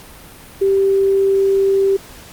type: tone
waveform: sine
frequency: 390.7 Hz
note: G4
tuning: 6 cents flat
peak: -11 dBFS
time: 0.61-1.97 s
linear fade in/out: 10 ms
effects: pink hiss -39 dBFS RMS until 2.32 s + Opus 48 kbps